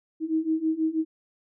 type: beating tone pair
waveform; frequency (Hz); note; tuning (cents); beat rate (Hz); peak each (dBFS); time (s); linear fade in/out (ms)
sine; 315 / 321.2; D#4 / E4; +21 / -45; 6.2; -27 / -25; 0.2-1.05; 50
effects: none